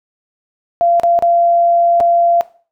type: tone with dropouts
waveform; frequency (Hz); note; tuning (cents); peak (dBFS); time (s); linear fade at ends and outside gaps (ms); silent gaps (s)
sine; 687; F5; -29; -9; 0.81-2.41; 0; 0.998-1.034 / 1.19-1.224 / 2.002-2.008
effects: noise-tail reverb RT60 0.4 s tail -17 dB re dry